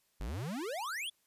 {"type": "exponential sweep", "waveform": "square", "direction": "up", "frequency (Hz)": [42.56, 3554], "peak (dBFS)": -37, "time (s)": [0.2, 1.1], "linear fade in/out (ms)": 10, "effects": ["white hiss -74 dBFS RMS until 1.26 s", "resampled to 32000 Hz"]}